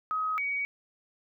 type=tone pair in turn; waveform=sine; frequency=1266 / 2256 Hz; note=D#6 / C#7; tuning=+30 / +30 cents; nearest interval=minor seventh; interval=1000 cents; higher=second; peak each=-27 / -28 dBFS; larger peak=first; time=0.11-0.38 / 0.38-0.65 s; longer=neither; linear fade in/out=0 ms; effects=none